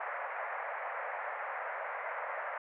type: band-pass noise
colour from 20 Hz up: pink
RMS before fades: -39 dBFS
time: 0-2.58 s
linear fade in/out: 5 ms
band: 550 to 2100 Hz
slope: 48 dB/octave
effects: none